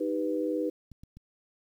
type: chord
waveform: sine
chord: Eb augmented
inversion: none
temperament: equal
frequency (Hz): 311.1 / 392 / 493.9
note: Eb4 / G4 / B4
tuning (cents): 0 / 0 / 0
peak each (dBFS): -30 / -34 / -31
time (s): 0-0.7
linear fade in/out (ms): 10
type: clicks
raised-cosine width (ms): 5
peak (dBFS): -35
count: 3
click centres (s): 0.917 / 1.035 / 1.17
effects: 10-bit